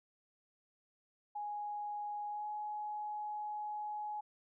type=tone with pitch glide; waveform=sine; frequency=830.6 to 841.2 Hz; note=G#5 to G#5; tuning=0 to +22 cents; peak=-38 dBFS; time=1.35-4.21 s; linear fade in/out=10 ms; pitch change=+22 cents; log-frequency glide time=2.29-2.46 s; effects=none